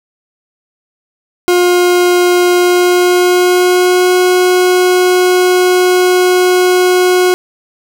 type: tone with pitch glide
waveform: 40% pulse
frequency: 356.2 to 363.7 Hz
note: F4 to F#4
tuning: +34 to -30 cents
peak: -6 dBFS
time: 1.48-7.34 s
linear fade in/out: 0 ms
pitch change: +36 cents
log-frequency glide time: 2.58-4.15 s
effects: none